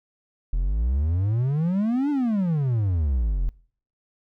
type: exponential two-way sweep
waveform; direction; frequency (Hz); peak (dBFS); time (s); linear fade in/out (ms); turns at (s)
triangle; up then down; 39.47 to 299.7 to 39.47; -18; 0.53-3.49; 0; 2.1
effects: noise-tail reverb RT60 0.5 s tail -22 dB re dry

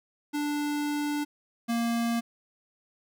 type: tone pair in turn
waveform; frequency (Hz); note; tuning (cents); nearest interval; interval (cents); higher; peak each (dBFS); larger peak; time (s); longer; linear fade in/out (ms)
square; 293.7 / 233.2; D4 / A#3; 0 / +1; major third; 399; first; -28 / -26; second; 0.33-1.25 / 1.68-2.21; first; 20
effects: none

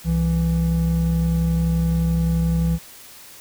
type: tone pair together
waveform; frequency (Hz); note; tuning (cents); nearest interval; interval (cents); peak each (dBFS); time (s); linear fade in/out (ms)
triangle; 65.76 / 165.7; C2 / E3; +9 / +9; octave + major third; 1600; -20 / -16; 0.04-2.79; 50
effects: white hiss -43 dBFS RMS until 3.4 s

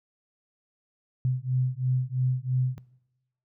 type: beating tone pair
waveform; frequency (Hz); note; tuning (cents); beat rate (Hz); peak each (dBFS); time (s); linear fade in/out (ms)
sine; 126.5 / 129.5; B2 / C3; +42 / -17; 3; -27; 1.25-2.78; 0
effects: noise-tail reverb RT60 0.9 s tail -20 dB re dry

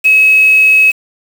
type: tone with quantisation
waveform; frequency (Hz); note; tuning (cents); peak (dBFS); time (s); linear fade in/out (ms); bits
sine; 2566; E7; -47; -4; 0.04-0.92; 20; 4
effects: none

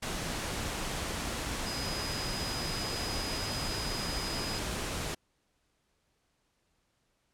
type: tone in noise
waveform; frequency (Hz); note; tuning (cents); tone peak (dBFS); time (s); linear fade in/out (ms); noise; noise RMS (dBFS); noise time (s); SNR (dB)
sine; 4978; D#8; 0; -38; 1.66-4.59; 10; pink; -35; 0.02-5.15; -6
effects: pink hiss -75 dBFS RMS until 7.33 s + low-pass 10000 Hz 12 dB/octave

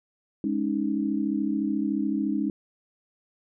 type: chord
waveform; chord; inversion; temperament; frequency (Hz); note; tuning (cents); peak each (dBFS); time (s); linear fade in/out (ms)
sine; Ab suspended fourth; none; equal; 207.7 / 277.2 / 311.1; Ab3 / Db4 / Eb4; 0 / 0 / 0; -28; 0.44-2.5; 2
effects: none

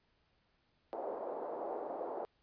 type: band-pass noise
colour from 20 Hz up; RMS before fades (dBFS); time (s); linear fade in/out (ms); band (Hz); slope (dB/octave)
pink; -41; 0.93-2.25; 0; 420 to 780; 24
effects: pink hiss -75 dBFS RMS until 2.42 s + resampled to 11025 Hz

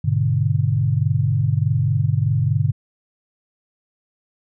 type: chord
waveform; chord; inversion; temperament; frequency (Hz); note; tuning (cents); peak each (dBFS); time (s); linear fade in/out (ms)
sine; G# diminished; none; equal with one note detuned; 102.04 / 123.47 / 146.83; G#2 / B2 / D3; -30 / 0 / 0; -20; 0.04-2.72; 10
effects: none

